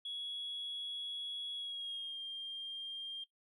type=tone with pitch glide; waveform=sine; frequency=3349 to 3200 Hz; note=G#7 to G7; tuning=+14 to +35 cents; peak=-38 dBFS; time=0.05-3.24 s; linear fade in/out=5 ms; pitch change=-79 cents; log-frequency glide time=1.55-2.21 s; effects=noise-tail reverb RT60 0.1 s tail -17 dB re dry + tanh soft clip ceiling -36 dBFS